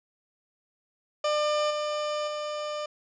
30% pulse tone with level steps, 599 Hz, D5, 34 cents sharp, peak -21 / -25 / -28 dBFS, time 1.24-2.86 s, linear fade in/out 5 ms, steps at 1.7 / 2.27 s, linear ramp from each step 10 ms, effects resampled to 16000 Hz

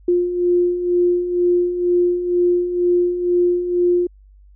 sine beating tone pair, 351.7 / 353.8 Hz, F4 / F4, +12 / +23 cents, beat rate 2.1 Hz, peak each -22 / -15 dBFS, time 0.08-4.07 s, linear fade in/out 5 ms, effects added 49 Hz sine -44 dBFS peak until 4.55 s

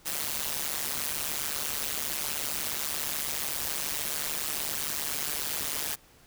white noise with amplitude modulation, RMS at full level -28 dBFS, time 0.05-5.96 s, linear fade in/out 20 ms, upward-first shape sine, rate 147 Hz, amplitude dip 100%, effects pink hiss -58 dBFS RMS until 6.26 s

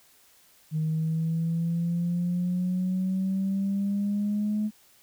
sine exponential sweep, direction up, 155.56 to 213.6 Hz, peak -23 dBFS, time 0.71-4.71 s, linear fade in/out 50 ms, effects tanh soft clip ceiling -20 dBFS + white hiss -59 dBFS RMS until 5.02 s

